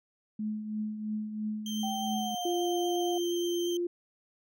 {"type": "tone with tremolo", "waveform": "sine", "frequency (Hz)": 213.9, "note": "A3", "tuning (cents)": -49, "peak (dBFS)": -29, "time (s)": [0.39, 2.35], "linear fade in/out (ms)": 5, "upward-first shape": "triangle", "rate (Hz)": 3, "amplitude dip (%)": 60}
{"type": "tone with vibrato", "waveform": "30% pulse", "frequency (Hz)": 3136, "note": "G7", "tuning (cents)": 0, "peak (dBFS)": -35, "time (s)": [1.66, 3.77], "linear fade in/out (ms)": 2, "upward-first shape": "sine", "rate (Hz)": 8.5, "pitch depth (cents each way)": 8}
{"type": "tone with pitch glide", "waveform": "sine", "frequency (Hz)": [772, 712], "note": ["G5", "F5"], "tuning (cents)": [-27, 33], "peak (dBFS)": -33, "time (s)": [1.83, 3.18], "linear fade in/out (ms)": 5, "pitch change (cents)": -140, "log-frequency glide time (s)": [2.03, 2.42]}
{"type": "tone", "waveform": "sine", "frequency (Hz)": 349.2, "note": "F4", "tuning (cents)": 0, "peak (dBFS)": -28, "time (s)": [2.45, 3.87], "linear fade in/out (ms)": 5}
{"effects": []}